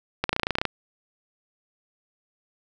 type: clicks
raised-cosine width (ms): 0.3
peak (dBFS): -7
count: 12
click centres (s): 0.24 / 0.293 / 0.33 / 0.364 / 0.397 / 0.433 / 0.469 / 0.507 / 0.554 / 0.585 / 0.615 / 0.653
effects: none